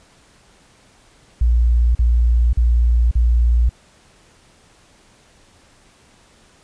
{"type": "tone bursts", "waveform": "sine", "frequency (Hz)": 58.9, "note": "A#1", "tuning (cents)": 19, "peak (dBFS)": -11, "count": 4, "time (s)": [1.41, 3.693], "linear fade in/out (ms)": 5, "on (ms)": 540, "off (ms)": 41, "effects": ["pink hiss -52 dBFS RMS until 6.63 s", "resampled to 22050 Hz"]}